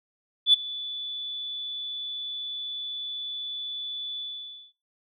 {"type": "tone with ADSR envelope", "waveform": "sine", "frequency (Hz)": 3468, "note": "A7", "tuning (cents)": -26, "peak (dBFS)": -11, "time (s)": [0.46, 4.73], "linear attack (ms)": 75, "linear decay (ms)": 13, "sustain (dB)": -20, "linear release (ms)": 540, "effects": ["noise-tail reverb RT60 0.4 s tail -26 dB re dry", "tanh soft clip ceiling -7 dBFS"]}